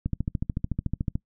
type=click train; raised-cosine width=5 ms; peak=-14 dBFS; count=16; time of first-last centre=0.06-1.155 s; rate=13.7 Hz; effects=noise-tail reverb RT60 0.1 s tail -23 dB re dry